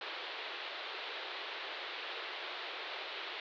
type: band-pass noise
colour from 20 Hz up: white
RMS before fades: -43 dBFS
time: 0.01-3.4 s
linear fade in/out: 2 ms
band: 350 to 4000 Hz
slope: 48 dB/octave
effects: none